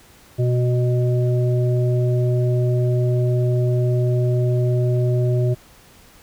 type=harmonic tone; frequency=123.47 Hz; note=B2; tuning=in tune; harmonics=1 / 3 / 5; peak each=-16 / -24 / -28 dBFS; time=0.38-5.55 s; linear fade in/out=20 ms; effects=pink hiss -49 dBFS RMS until 6.22 s